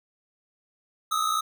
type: tone pair together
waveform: square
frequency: 1237 / 1297.9 Hz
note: D#6 / E6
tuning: -10 / -27 cents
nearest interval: minor second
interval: 83 cents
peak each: -27 dBFS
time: 1.11-1.41 s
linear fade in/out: 10 ms
effects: none